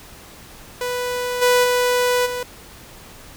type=tone with level steps; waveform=sawtooth; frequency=493.9 Hz; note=B4; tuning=in tune; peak=-18 / -9 / -12 / -20 dBFS; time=0.81-2.43 s; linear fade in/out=2 ms; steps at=1.41 / 1.63 / 2.25 s; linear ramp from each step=20 ms; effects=pink hiss -42 dBFS RMS until 3.36 s